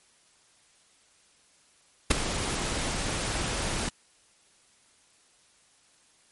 pink noise with ADSR envelope, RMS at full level -17 dBFS, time 2.1-3.89 s, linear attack 13 ms, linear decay 8 ms, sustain -13 dB, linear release 3 ms, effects white hiss -62 dBFS RMS until 6.31 s + MP3 48 kbps

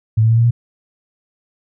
sine tone with pitch steps, 110 / 112.12 / 114.27 / 116.47 / 118.72 Hz, A2 / A2 / A#2 / A#2 / A#2, 0 / +33 / -34 / -1 / +32 cents, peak -9 dBFS, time 0.17-0.51 s, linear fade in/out 10 ms, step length 68 ms, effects none

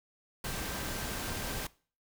sine tone in noise, 1568 Hz, G6, in tune, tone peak -48 dBFS, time 0.44-1.67 s, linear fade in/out 5 ms, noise pink, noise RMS -37 dBFS, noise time 0.44-1.67 s, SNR -14 dB, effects noise-tail reverb RT60 0.4 s tail -21 dB re dry

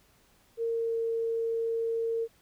sine tone with pitch glide, 460 to 456.8 Hz, A#4 to A#4, -23 to -35 cents, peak -27 dBFS, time 0.57-2.28 s, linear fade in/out 50 ms, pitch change -12 cents, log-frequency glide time 0.69-0.97 s, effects pink hiss -64 dBFS RMS until 2.41 s

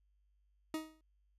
40% pulse tone with exponential decay, 314.6 Hz, D#4, 19 cents sharp, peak -33 dBFS, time 0.74-1.01 s, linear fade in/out 2 ms, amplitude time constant 58 ms, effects added 50 Hz sine -70 dBFS peak until 1.38 s + resampled to 32000 Hz

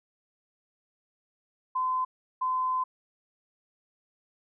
sine tone bursts at uneven times, 1025 Hz, C6, 36 cents flat, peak -25 dBFS, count 2, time 1.75-2.05 / 2.41-2.84 s, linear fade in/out 10 ms, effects none

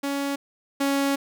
sawtooth tone pair in turn, 280 / 277.7 Hz, C#4 / C#4, +18 / +3 cents, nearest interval unison, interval 15 cents, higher first, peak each -21 / -17 dBFS, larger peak second, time 0.03-0.36 / 0.8-1.16 s, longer second, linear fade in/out 10 ms, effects none

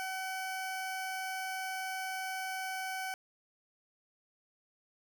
20% pulse tone, 757 Hz, F#5, 39 cents sharp, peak -31 dBFS, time 0-3.14 s, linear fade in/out 0 ms, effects none

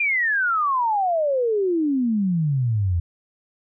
sine exponential sweep, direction down, 2443 to 82.41 Hz, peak -18 dBFS, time 0-3 s, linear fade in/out 5 ms, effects none

